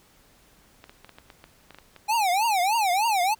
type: clicks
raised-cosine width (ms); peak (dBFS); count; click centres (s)
0.3; -28; 11; 0.841 / 0.895 / 1.046 / 1.093 / 1.185 / 1.302 / 1.441 / 1.707 / 1.746 / 1.786 / 1.963
type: tone with vibrato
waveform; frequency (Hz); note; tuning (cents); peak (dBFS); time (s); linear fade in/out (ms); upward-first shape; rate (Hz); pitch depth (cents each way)
square; 811; G#5; -41; -21; 2.08-3.35; 20; triangle; 3.3; 280
effects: pink hiss -58 dBFS RMS until 3.39 s

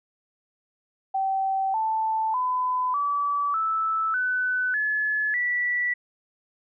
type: tone with pitch steps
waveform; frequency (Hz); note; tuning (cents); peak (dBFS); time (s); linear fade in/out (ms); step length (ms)
sine; 772 / 881.7 / 1007 / 1150 / 1313.4 / 1500 / 1713.2 / 1956.6; G5 / A5 / B5 / D6 / E6 / F#6 / A6 / B6; -27 / +3 / +33 / -37 / -7 / +23 / -47 / -17; -22; 1.14-5.94; 10; 600
effects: none

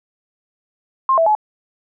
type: tone with pitch steps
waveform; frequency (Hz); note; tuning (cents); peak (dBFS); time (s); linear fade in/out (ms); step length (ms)
sine; 1060 / 658 / 852; C6 / E5 / G#5; +22 / -3 / +44; -11; 1.09-1.351; 2; 87
effects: none

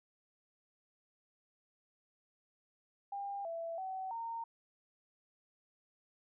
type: tone with pitch steps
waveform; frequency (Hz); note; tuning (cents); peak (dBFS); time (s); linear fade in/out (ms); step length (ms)
sine; 800 / 666 / 758 / 919; G5 / E5 / F#5 / A#5; +35 / +18 / +42 / -25; -38; 3.12-4.44; 5; 330
effects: none

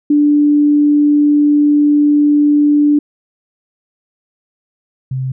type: tone pair in turn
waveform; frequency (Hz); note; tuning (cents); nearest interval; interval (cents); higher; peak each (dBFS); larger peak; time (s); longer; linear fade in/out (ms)
sine; 293.7 / 130.83; D4 / C3; 0 / 0; octave + major second; 1400; first; -7 / -16; first; 0.1-2.99 / 5.11-5.32; first; 5
effects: none

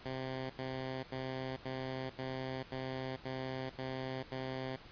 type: tone bursts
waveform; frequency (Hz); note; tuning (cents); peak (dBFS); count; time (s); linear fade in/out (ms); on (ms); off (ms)
10% pulse; 130.81; C3; 0; -30; 9; 0.05-4.764; 10; 450; 83
effects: pink hiss -55 dBFS RMS until 4.91 s + resampled to 11025 Hz

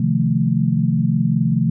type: chord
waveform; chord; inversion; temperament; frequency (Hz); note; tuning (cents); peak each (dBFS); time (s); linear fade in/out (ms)
sine; F dominant seventh; second; equal; 130.81 / 155.56 / 174.61 / 220; C3 / Eb3 / F3 / A3; 0 / 0 / 0 / 0; -20; 0-1.7; 5
effects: none

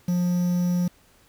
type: tone with quantisation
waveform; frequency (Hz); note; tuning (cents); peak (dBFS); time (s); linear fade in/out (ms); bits
triangle; 177.3; F3; +26; -18; 0.08-0.88; 5; 7
effects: pink hiss -58 dBFS RMS until 1.28 s

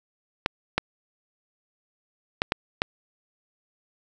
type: clicks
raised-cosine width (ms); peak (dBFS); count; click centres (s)
0.3; -5; 5; 0.461 / 0.78 / 2.419 / 2.521 / 2.819
effects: none

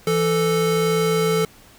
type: tone pair together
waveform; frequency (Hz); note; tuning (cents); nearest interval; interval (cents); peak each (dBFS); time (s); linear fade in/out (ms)
square; 167.11 / 440; E3 / A4; +24 / 0; octave + perfect fourth; 1676; -23 / -19; 0.07-1.45; 2
effects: pink hiss -49 dBFS RMS until 1.78 s

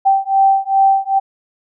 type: beating tone pair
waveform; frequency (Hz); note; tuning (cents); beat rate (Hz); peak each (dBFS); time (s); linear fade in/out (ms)
sine; 778 / 780.5; G5 / G5; -13 / -8; 2.5; -13; 0.05-1.2; 20
effects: none

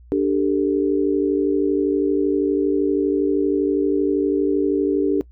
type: chord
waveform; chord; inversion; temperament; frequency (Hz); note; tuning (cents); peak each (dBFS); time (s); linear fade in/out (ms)
sine; D suspended fourth; none; equal with one note detuned; 293.7 / 392 / 444.6; D4 / G4 / A4; 0 / 0 / +18; -19 / -20 / -23; 0.12-5.21; 0
effects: noise-tail reverb RT60 0.1 s tail -20 dB re dry + added 60 Hz sine -43 dBFS peak until 5.31 s

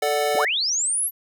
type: chord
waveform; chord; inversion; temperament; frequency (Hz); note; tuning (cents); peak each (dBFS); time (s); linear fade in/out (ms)
square; D major; second; equal; 440 / 587.3 / 740; A4 / D5 / F#5; 0 / 0 / 0; -25; 0.02-0.45; 5
type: linear sweep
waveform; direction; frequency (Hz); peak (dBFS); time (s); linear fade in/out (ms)
sine; up; 55 to 11840; -20; 0.34-1.11; 50
effects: none

